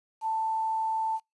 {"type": "tone with quantisation", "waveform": "sine", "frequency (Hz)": 886, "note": "A5", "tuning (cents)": 12, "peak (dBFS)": -26, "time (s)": [0.21, 1.2], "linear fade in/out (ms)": 50, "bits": 9, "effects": ["noise-tail reverb RT60 0.2 s tail -26 dB re dry", "resampled to 24000 Hz"]}